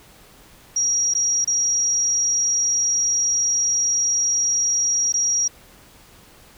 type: tone with dropouts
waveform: sine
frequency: 5690 Hz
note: F8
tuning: 31 cents sharp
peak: -17 dBFS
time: 0.76-5.48 s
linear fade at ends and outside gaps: 5 ms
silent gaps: 1.139-1.149 / 1.446-1.474 / 5.124-5.139 s
effects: pink hiss -49 dBFS RMS until 6.57 s